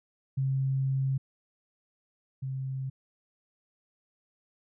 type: tone pair in turn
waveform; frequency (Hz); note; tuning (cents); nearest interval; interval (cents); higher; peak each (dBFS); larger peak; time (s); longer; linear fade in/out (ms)
sine; 134.2 / 132.89; C3 / C3; +44 / +27; unison; 17; first; -25 / -31; first; 0.37-1.18 / 2.42-2.9; first; 10
effects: none